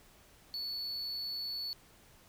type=tone; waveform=triangle; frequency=4435 Hz; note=C#8; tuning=in tune; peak=-35 dBFS; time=0.54-1.73 s; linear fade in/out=0 ms; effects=pink hiss -61 dBFS RMS until 2.28 s